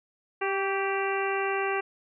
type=harmonic tone with a mistuned harmonic; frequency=392 Hz; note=G4; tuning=in tune; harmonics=1 / 2 / 3 / 4 / 5 / 6 / 7; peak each=-29 / -32 / -34 / -35 / -36 / -37 / -37 dBFS; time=0.41-1.81 s; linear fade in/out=10 ms; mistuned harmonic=3; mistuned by=-33 cents; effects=none